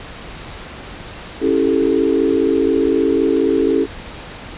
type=chord; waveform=sine; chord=A dominant seventh; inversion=first; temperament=just; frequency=275 / 330 / 396 / 440 Hz; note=C#4 / E4 / G4 / A4; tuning=-14 / +2 / +18 / 0 cents; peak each=-18 dBFS; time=1.4-3.87 s; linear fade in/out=50 ms; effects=pink hiss -33 dBFS RMS until 4.57 s + resampled to 8000 Hz